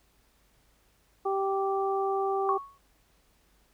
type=harmonic tone; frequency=390 Hz; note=G4; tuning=9 cents flat; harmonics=1 / 2 / 3; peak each=-28 / -30 / -34 dBFS; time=1.25-2.58 s; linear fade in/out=10 ms
type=tone with exponential decay; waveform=sine; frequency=1108.7 Hz; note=C#6; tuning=in tune; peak=-22 dBFS; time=2.49-2.78 s; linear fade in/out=1 ms; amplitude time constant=63 ms
effects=added 50 Hz sine -67 dBFS peak until 3.73 s + pink hiss -67 dBFS RMS until 3.73 s